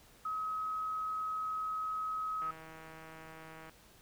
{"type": "tone", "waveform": "sine", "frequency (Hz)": 1274, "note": "D#6", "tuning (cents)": 41, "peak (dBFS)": -34, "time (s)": [0.25, 2.51], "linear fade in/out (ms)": 5}
{"type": "click train", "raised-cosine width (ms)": 0.5, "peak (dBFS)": -36, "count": 205, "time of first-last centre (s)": [2.42, 3.695], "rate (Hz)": 160}
{"effects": ["pink hiss -61 dBFS RMS until 4.01 s"]}